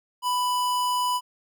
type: tone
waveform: square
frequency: 992 Hz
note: B5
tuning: 7 cents sharp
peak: -23 dBFS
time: 0.22-1.21 s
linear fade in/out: 50 ms
effects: none